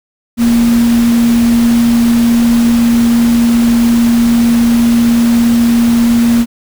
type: tone in noise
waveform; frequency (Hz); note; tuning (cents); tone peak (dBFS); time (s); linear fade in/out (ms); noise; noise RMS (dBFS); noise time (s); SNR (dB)
sine; 234.6; A#3; +11; -6; 0.37-6.46; 50; pink; -22; 0.37-6.46; +13
effects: none